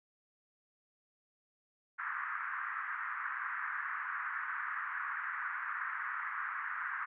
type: band-pass noise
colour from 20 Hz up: white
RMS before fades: -39 dBFS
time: 1.98-7.06 s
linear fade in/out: 20 ms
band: 1100 to 1800 Hz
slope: 48 dB/octave
effects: none